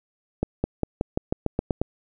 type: accelerating click train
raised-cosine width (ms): 2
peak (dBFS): -9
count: 10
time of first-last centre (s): 0.43-1.816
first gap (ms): 210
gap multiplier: 0.92
effects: none